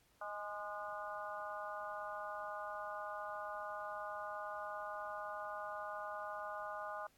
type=harmonic tone with a mistuned harmonic; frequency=207.7 Hz; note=G#3; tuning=in tune; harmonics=3 / 4 / 5 / 6 / 7; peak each=-47 / -48 / -50 / -47 / -50 dBFS; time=0.21-7.07 s; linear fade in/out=5 ms; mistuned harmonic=6; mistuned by=-36 cents; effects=pink hiss -72 dBFS RMS until 7.17 s + AAC 64 kbps